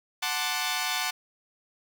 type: chord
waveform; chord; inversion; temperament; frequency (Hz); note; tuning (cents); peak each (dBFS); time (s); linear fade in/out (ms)
10% pulse; D dominant seventh; first; equal; 740 / 880 / 1046.5 / 1174.7; F#5 / A5 / C6 / D6; 0 / 0 / 0 / 0; -23 / -24 / -26 / -25; 0.22-1.11; 10
effects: none